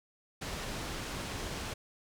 pink low-pass noise, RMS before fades -39 dBFS, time 0.41-1.74 s, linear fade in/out 10 ms, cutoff 7700 Hz, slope 12 dB/octave, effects none

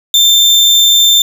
35% pulse tone, 3576 Hz, A7, 27 cents sharp, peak -3 dBFS, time 0.14-1.22 s, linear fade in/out 2 ms, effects none

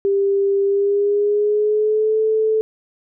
sine tone with pitch glide, 396.4 to 437.3 Hz, G4 to A4, +19 to -11 cents, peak -14 dBFS, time 0.05-2.61 s, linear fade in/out 0 ms, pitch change +170 cents, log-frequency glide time 0.64-2.2 s, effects none

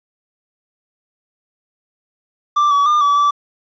triangle tone with pitch steps, 1177 / 1139 / 1204 / 1148 / 1159 Hz, D6 / C#6 / D6 / D6 / D6, +3 / +47 / +43 / -40 / -23 cents, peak -9 dBFS, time 2.56-3.31 s, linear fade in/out 10 ms, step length 150 ms, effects resampled to 16000 Hz + 8-bit

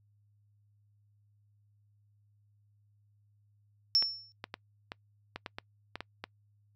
sine tone with exponential decay, 5400 Hz, E8, 41 cents sharp, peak -20 dBFS, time 3.95-4.32 s, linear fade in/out 0 ms, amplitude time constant 79 ms
clicks, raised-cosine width 0.3 ms, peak -22 dBFS, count 10, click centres 4.025 / 4.441 / 4.541 / 4.919 / 5.36 / 5.462 / 5.585 / 5.956 / 6.006 / 6.24 s
effects noise-tail reverb RT60 0.1 s tail -25 dB re dry + added 103 Hz sine -65 dBFS peak until 6.75 s

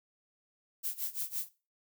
violet noise with tremolo, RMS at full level -34 dBFS, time 0.83-1.49 s, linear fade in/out 20 ms, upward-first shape sine, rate 5.9 Hz, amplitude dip 90%, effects noise-tail reverb RT60 0.3 s tail -17 dB re dry

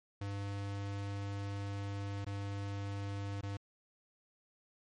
square tone with dropouts, 100.1 Hz, G2, 37 cents sharp, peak -38 dBFS, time 0.21-3.57 s, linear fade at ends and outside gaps 5 ms, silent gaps 2.247-2.265 / 3.411-3.431 s, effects low-pass 6000 Hz 12 dB/octave + MP3 48 kbps

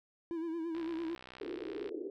triangle tone with vibrato, 330.1 Hz, E4, 2 cents sharp, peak -33 dBFS, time 0.31-1.15 s, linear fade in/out 0 ms, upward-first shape sine, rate 8.9 Hz, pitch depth 62 cents each way
click train, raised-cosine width 0.3 ms, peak -33 dBFS, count 73, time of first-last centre 0.75-1.891 s, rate 63.1 Hz
white band-pass noise, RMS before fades -41 dBFS, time 1.41-2.1 s, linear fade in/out 2 ms, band 320 to 420 Hz, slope 48 dB/octave
effects none

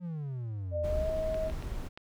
triangle exponential sweep, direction down, 182 to 59.7 Hz, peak -32 dBFS, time 0-1.12 s, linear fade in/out 50 ms
sine tone with pitch glide, 601 to 634.5 Hz, D5 to D#5, +40 to +34 cents, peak -30 dBFS, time 0.71-1.52 s, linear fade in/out 50 ms, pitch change +94 cents, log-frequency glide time 0.84-1.08 s
brown noise, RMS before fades -36 dBFS, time 0.83-1.89 s, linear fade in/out 20 ms
clicks, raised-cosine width 0.3 ms, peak -29 dBFS, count 4, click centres 1.344 / 1.499 / 1.625 / 1.975 s
effects none

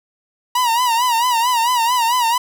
45% pulse tone with vibrato, 957 Hz, A#5, 45 cents sharp, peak -14 dBFS, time 0.55-2.38 s, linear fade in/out 5 ms, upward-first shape sine, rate 4.5 Hz, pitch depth 96 cents each way, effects none

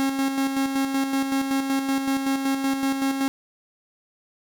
45% pulse tone with tremolo, 271 Hz, C#4, 39 cents flat, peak -20 dBFS, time 0-3.28 s, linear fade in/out 0 ms, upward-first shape square, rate 5.3 Hz, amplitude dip 45%, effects none

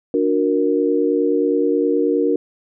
sine chord, D augmented, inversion none, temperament equal with one note detuned, 293.7 / 363.2 / 466.2 Hz, D4 / F#4 / A#4, 0 / -32 / 0 cents, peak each -19 / -20 / -18 dBFS, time 0.14-2.36 s, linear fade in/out 2 ms, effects none

